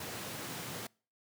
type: high-pass noise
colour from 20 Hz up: pink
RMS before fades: -42 dBFS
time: 0-0.87 s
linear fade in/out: 5 ms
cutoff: 110 Hz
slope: 24 dB/octave
effects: noise-tail reverb RT60 0.4 s tail -26 dB re dry